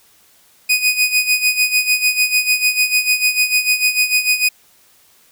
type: tone with tremolo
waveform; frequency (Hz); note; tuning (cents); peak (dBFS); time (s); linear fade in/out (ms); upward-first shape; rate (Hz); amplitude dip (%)
sawtooth; 2489; D#7; 0; -7; 0.69-4.49; 10; sine; 6.7; 75
effects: white hiss -52 dBFS RMS until 5.31 s